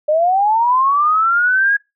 sine linear sweep, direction up, 592 to 1661.2 Hz, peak -11 dBFS, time 0.08-1.77 s, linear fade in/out 10 ms, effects noise-tail reverb RT60 0.2 s tail -22 dB re dry

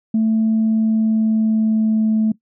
sine tone with pitch glide, 221.2 to 218.5 Hz, A3 to A3, +9 to -12 cents, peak -12 dBFS, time 0.14-2.32 s, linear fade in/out 5 ms, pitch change -21 cents, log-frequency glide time 0.49-2.14 s, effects noise-tail reverb RT60 0.1 s tail -18 dB re dry + tanh soft clip ceiling -10 dBFS

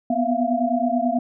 sine tone cluster, 241.6 / 250.9 / 672 / 703 Hz, B3 / B3 / E5 / F5, -38 / +28 / +33 / +11 cents, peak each -24 dBFS, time 0.1-1.19 s, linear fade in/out 5 ms, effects none

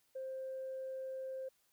sine tone, 526 Hz, C5, 9 cents sharp, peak -39 dBFS, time 0.15-1.49 s, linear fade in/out 10 ms, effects tanh soft clip ceiling -36 dBFS + white hiss -75 dBFS RMS until 1.72 s

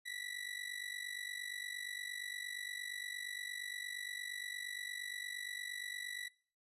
30% pulse ring-modulated tone, 1960 Hz, B6, 14 cents flat, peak -36 dBFS, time 0.05-6.29 s, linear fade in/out 20 ms, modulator 24.3 Hz, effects noise-tail reverb RT60 0.5 s tail -23 dB re dry + resampled to 32000 Hz

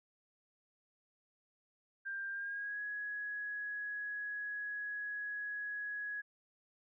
sine tone with pitch glide, 1590 to 1672.9 Hz, G6 to G#6, +24 to +12 cents, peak -38 dBFS, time 2.05-6.22 s, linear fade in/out 20 ms, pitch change +88 cents, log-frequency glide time 2.31-2.81 s, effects none

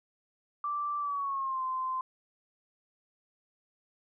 sine tone with pitch glide, 1171 to 1037.2 Hz, D6 to C6, -5 to -15 cents, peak -30 dBFS, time 0.64-2.01 s, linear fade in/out 2 ms, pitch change -210 cents, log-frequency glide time 0.99-1.63 s, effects none

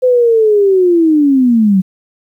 sine linear sweep, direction down, 513 to 182.2 Hz, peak -6 dBFS, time 0.02-1.82 s, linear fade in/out 20 ms, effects 8-bit

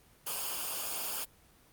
white noise with comb filter, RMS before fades -36 dBFS, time 0.26-1.25 s, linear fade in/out 10 ms, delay 0.51 ms, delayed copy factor -0.7, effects pink hiss -62 dBFS RMS until 1.72 s + Opus 24 kbps

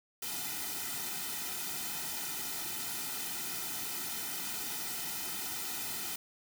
white noise with comb filter, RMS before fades -38 dBFS, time 0.22-6.16 s, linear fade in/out 5 ms, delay 1.8 ms, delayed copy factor -0.95, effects none

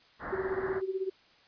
white low-pass noise, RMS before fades -39 dBFS, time 0.19-0.82 s, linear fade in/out 50 ms, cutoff 1900 Hz, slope 96 dB/octave
sine tone with tremolo, 380.7 Hz, F#4, 49 cents sharp, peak -27 dBFS, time 0.32-1.1 s, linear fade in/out 10 ms, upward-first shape sine, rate 16 Hz, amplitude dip 80%
effects white hiss -61 dBFS RMS until 1.47 s + resampled to 11025 Hz

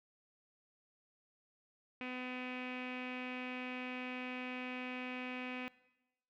sawtooth tone with low-pass filter, 252.2 Hz, B3, 36 cents sharp, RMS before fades -43 dBFS, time 2.01-5.68 s, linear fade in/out 0 ms, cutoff 2500 Hz, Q 6.7, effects noise-tail reverb RT60 1.0 s tail -20 dB re dry

